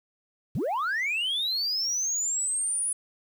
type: linear sweep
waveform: sine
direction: up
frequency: 86.8 to 9956 Hz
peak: -23 dBFS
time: 0.55-2.93 s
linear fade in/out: 5 ms
effects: tanh soft clip ceiling -24 dBFS + 9-bit